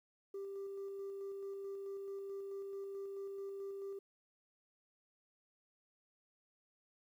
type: tone with tremolo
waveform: sine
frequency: 394.1 Hz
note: G4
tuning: 9 cents sharp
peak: -39 dBFS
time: 0.34-3.99 s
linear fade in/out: 5 ms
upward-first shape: square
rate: 4.6 Hz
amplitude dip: 25%
effects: tanh soft clip ceiling -40 dBFS + 12-bit